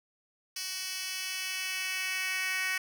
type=tone with high-pass filter sweep; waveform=10% pulse; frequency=374.2 Hz; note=F#4; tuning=20 cents sharp; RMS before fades=-34 dBFS; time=0.56-2.78 s; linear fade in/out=5 ms; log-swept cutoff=4000 to 2000 Hz; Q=2; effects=none